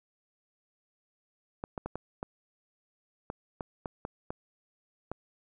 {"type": "clicks", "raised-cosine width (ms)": 1, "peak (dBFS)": -21, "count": 11, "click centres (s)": [1.639, 1.778, 1.86, 1.956, 2.229, 3.301, 3.608, 3.858, 4.051, 4.305, 5.116], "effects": []}